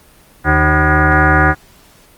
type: tone with frequency modulation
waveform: sine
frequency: 760 Hz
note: F#5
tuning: 46 cents sharp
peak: -7 dBFS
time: 0.44-1.55 s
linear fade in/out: 50 ms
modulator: 228 Hz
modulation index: 4.3
effects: pink hiss -46 dBFS RMS until 2.17 s + Opus 32 kbps